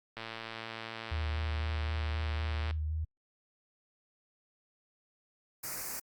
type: click train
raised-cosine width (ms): 0.3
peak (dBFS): -24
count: 288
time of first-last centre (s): 0.17-2.71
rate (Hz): 113
type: tone with vibrato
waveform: sine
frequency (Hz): 77.78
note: D#2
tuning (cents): 0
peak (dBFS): -31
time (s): 1.11-3.05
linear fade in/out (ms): 10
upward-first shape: square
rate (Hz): 3.9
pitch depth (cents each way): 22
type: band-stop noise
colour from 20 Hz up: white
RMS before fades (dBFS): -39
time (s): 5.63-6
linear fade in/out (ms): 10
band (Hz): 2400 to 4700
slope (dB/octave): 48
effects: Opus 48 kbps